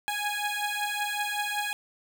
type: beating tone pair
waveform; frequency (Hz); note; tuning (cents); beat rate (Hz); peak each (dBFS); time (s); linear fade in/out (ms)
15% pulse; 826 / 831.3; G#5 / G#5; -10 / +1; 5.3; -25; 0.08-1.73; 0
effects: 10-bit